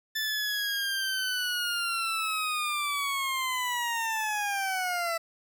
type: linear sweep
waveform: 20% pulse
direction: down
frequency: 1760 to 659.3 Hz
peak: -23 dBFS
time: 0.15-5.18 s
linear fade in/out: 10 ms
effects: 9-bit